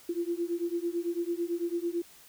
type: beating tone pair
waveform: sine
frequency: 338.9 / 347.9 Hz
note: E4 / F4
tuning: +48 / -7 cents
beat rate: 9 Hz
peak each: -32 / -32 dBFS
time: 0.09-2.02 s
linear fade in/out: 5 ms
effects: white hiss -55 dBFS RMS until 2.28 s